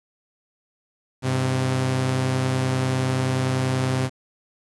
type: tone pair together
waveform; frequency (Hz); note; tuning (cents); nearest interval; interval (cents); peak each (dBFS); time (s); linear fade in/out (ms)
sawtooth; 100.22 / 130; G2 / C3; +39 / -11; perfect fourth; 450; -25 / -17; 1.22-4.1; 50
effects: resampled to 24000 Hz + 8-bit